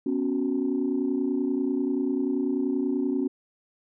sine chord, B suspended second, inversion none, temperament equal, 246.9 / 277.2 / 370 Hz, B3 / C#4 / F#4, 0 / 0 / 0 cents, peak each -28 / -25 / -29 dBFS, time 0.06-3.28 s, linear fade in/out 5 ms, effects tanh soft clip ceiling -16 dBFS

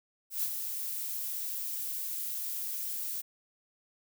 violet noise with ADSR envelope, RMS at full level -30 dBFS, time 0.3-3.22 s, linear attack 130 ms, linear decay 52 ms, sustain -6 dB, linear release 16 ms, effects none

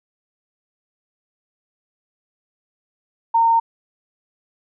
sine tone, 917 Hz, A#5, 29 cents flat, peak -12 dBFS, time 3.34-3.6 s, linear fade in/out 10 ms, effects none

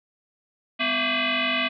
sine tone with frequency modulation, 251.7 Hz, B3, 33 cents sharp, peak -21 dBFS, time 0.79-1.69 s, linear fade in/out 20 ms, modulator 456 Hz, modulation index 6.8, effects none

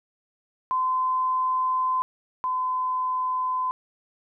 sine tone pair in turn, 1027 / 1019.3 Hz, C6 / C6, -33 / -46 cents, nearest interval unison, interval 13 cents, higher first, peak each -21 / -23 dBFS, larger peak first, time 0.71-2.02 / 2.44-3.71 s, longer first, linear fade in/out 0 ms, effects none

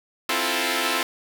5% pulse chord, F major seventh, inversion second, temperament equal, 261.6 / 329.6 / 349.2 / 440 Hz, C4 / E4 / F4 / A4, 0 / 0 / 0 / 0 cents, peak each -16 dBFS, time 0.29-1.03 s, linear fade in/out 2 ms, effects none

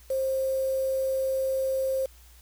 sine tone with quantisation, 530 Hz, C5, 22 cents sharp, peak -24 dBFS, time 0.1-2.06 s, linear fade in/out 5 ms, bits 7, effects added 60 Hz sine -51 dBFS peak until 2.41 s + white hiss -57 dBFS RMS until 2.41 s

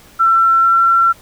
sine tone with pitch glide, 1344 to 1356.5 Hz, E6 to E6, +33 to +49 cents, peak -8 dBFS, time 0.19-1.13 s, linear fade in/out 20 ms, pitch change +16 cents, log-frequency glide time 0.3-0.84 s, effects pink hiss -44 dBFS RMS until 1.21 s

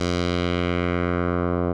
10% pulse tone with low-pass filter sweep, 88 Hz, F2, 14 cents sharp, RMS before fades -23 dBFS, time 0-1.73 s, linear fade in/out 5 ms, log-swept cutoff 5800 to 870 Hz, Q 1.5, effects none

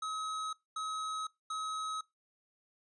square tone bursts, 1276 Hz, D#6, 43 cents sharp, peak -36 dBFS, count 3, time 0.02-2.01 s, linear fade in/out 5 ms, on 510 ms, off 230 ms, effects noise-tail reverb RT60 0.2 s tail -23 dB re dry + resampled to 22050 Hz

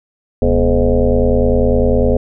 sine tone with frequency modulation, 243.4 Hz, B3, 25 cents flat, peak -9 dBFS, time 0.42-2.17 s, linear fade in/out 2 ms, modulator 90 Hz, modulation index 3.8, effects none

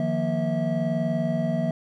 triangle tone cluster, 155.4 / 176.1 / 235 / 648 Hz, D#3 / F3 / A#3 / E5, -2 / +15 / +14 / -30 cents, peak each -26 dBFS, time 0-1.71 s, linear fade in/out 2 ms, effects none

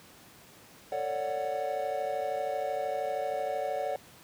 triangle chord, D major seventh, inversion second, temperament equal with one note detuned, 448.2 / 554.4 / 587.3 / 740 Hz, A4 / C#5 / D5 / F#5, +32 / 0 / 0 / 0 cents, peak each -37 / -33 / -33 / -32 dBFS, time 0.92-3.96 s, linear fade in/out 2 ms, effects pink hiss -54 dBFS RMS until 4.23 s + high-pass 100 Hz 12 dB/octave

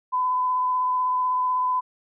sine tone with vibrato, 1008 Hz, B5, 35 cents sharp, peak -20 dBFS, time 0.12-1.81 s, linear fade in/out 20 ms, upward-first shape sine, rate 16 Hz, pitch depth 11 cents each way, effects none

